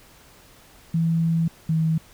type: tone pair in turn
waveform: sine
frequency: 164.81 / 160.4 Hz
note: E3 / E3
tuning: 0 / -47 cents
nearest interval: unison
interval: 47 cents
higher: first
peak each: -18 dBFS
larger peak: neither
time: 0.94-1.48 / 1.69-1.98 s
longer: first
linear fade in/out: 5 ms
effects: pink hiss -51 dBFS RMS until 2.13 s